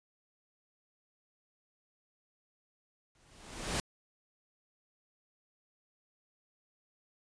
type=noise with exponential growth; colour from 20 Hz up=pink; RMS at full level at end=-30 dBFS; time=3.15-3.8 s; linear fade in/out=1 ms; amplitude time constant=140 ms; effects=resampled to 22050 Hz